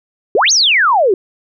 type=exponential two-way sweep; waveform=sine; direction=up then down; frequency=354.1 to 6645 to 354.1 Hz; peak=-8 dBFS; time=0.35-1.14 s; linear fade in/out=2 ms; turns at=0.52 s; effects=none